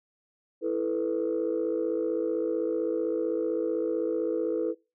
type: chord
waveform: sine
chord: E suspended fourth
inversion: none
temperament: equal with one note detuned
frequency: 329.6 / 438.2 / 493.9 Hz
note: E4 / A4 / B4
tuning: 0 / -7 / 0 cents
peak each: -29 dBFS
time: 0.61-4.75 s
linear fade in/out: 50 ms
effects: noise-tail reverb RT60 0.3 s tail -25 dB re dry + tanh soft clip ceiling -19 dBFS